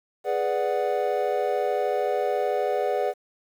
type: chord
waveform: triangle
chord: G# half-diminished seventh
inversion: none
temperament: equal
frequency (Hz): 415.3 / 493.9 / 587.3 / 740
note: G#4 / B4 / D5 / F#5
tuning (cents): 0 / 0 / 0 / 0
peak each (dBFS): -26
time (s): 0.24-3.14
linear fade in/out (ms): 50
effects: 9-bit